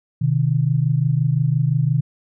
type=tone pair together; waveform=sine; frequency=127.41 / 153.2 Hz; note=C3 / D#3; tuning=-46 / -27 cents; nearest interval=minor third; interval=319 cents; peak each=-18 dBFS; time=0.21-2.01 s; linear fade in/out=10 ms; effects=none